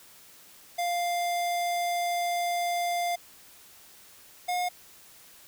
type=tone pair in turn; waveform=square; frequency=698.5 / 716.9 Hz; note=F5 / F5; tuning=0 / +45 cents; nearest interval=unison; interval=45 cents; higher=second; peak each=-27 dBFS; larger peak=neither; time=0.78-3.16 / 4.48-4.69 s; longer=first; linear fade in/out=10 ms; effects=white hiss -53 dBFS RMS until 5.47 s